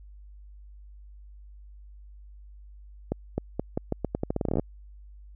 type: accelerating click train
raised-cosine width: 2 ms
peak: -13 dBFS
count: 19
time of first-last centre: 3.12-4.596 s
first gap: 260 ms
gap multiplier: 0.83
effects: added 50 Hz sine -45 dBFS peak until 5.35 s